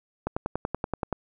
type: click train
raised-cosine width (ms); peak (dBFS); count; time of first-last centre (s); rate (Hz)
1; -13; 10; 0.27-1.127; 10.5
effects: none